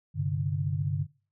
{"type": "chord", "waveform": "sine", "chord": "G suspended fourth", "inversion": "none", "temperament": "equal with one note detuned", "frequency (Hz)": [98, 131.87, 146.83], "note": ["G2", "C3", "D3"], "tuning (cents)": [0, 14, 0], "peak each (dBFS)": [-31, -33, -29], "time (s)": [0.14, 1.07], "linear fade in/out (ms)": 50, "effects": ["noise-tail reverb RT60 0.4 s tail -24 dB re dry"]}